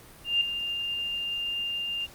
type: tone with ADSR envelope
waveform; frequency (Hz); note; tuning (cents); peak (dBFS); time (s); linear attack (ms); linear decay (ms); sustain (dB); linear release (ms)
sine; 2800; F7; +4; -19; 0.24-2.07; 170; 4; -9; 30
effects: pink hiss -50 dBFS RMS until 2.14 s + Opus 32 kbps